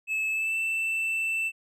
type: tone with pitch glide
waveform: triangle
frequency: 2600 to 2662 Hz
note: E7 to E7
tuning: -24 to +16 cents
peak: -24 dBFS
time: 0.07-1.52 s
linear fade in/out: 50 ms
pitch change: +40 cents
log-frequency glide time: 0.3-0.56 s
effects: none